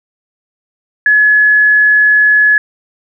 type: tone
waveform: sine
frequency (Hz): 1700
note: G#6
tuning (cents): +40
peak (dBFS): -5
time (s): 1.06-2.58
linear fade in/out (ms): 2
effects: none

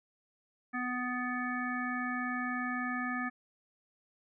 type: harmonic tone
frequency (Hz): 248.7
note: B3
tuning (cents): +12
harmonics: 1 / 3 / 5 / 7 / 9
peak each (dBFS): -36 / -42 / -39 / -37 / -45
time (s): 0.73-3.3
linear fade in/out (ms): 20
effects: none

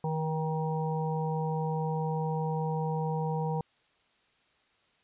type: harmonic tone with a mistuned harmonic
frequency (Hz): 157.6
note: D#3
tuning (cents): +23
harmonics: 1 / 3 / 5 / 6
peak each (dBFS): -30 / -35 / -37 / -38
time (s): 0.04-3.61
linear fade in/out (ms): 2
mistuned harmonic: 3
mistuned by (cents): +15
effects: white hiss -68 dBFS RMS until 5.03 s + resampled to 8000 Hz

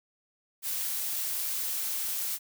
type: noise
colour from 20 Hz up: blue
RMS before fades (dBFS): -32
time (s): 0.62-2.39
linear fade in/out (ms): 50
effects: none

